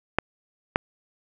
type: clicks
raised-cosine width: 0.5 ms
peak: -4 dBFS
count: 2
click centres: 0.186 / 0.759 s
effects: none